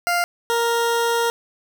20% pulse tone pair in turn, 698.5 / 466.9 Hz, F5 / A#4, 0 / +3 cents, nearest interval perfect fifth, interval 697 cents, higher first, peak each -13 dBFS, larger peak neither, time 0.07-0.24 / 0.5-1.3 s, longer second, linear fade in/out 0 ms, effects none

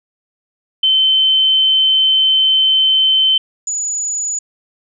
sine tone pair in turn, 3078 / 6910 Hz, G7 / A8, -32 / -32 cents, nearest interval octave + major second, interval 1400 cents, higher second, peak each -9 / -17 dBFS, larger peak first, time 0.83-3.38 / 3.67-4.39 s, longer first, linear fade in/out 5 ms, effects none

